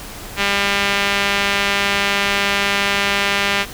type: tone with band-pass filter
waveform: sawtooth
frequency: 200 Hz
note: G3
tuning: 35 cents sharp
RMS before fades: -18 dBFS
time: 0.36-3.66 s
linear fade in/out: 50 ms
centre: 2500 Hz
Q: 1.3
effects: pink hiss -33 dBFS RMS until 3.73 s